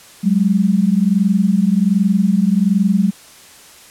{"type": "tone pair together", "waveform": "sine", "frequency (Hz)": [186.11, 207.4], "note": ["F#3", "G#3"], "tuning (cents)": [10, -2], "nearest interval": "major second", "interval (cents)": 188, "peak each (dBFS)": -14, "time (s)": [0.23, 3.11], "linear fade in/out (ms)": 20, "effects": ["white hiss -42 dBFS RMS until 3.9 s", "low-pass 11000 Hz 12 dB/octave"]}